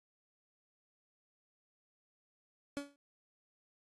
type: tone with exponential decay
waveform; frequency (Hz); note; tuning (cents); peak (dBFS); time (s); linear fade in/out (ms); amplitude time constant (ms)
30% pulse; 284.1; C#4; +43; -31; 2.77-2.96; 0; 41
effects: AAC 32 kbps